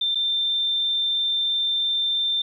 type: tone with dropouts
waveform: sine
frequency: 3577 Hz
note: A7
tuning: 28 cents sharp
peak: -20 dBFS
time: 0.01-2.42 s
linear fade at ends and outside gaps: 5 ms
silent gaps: 0.148-0.154 s
effects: 10-bit